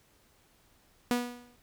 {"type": "tone with exponential decay", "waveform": "sawtooth", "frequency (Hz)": 243.5, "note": "B3", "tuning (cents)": -24, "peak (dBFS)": -20, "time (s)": [1.11, 1.56], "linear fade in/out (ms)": 0, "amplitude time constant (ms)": 97, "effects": ["pink hiss -65 dBFS RMS until 1.62 s"]}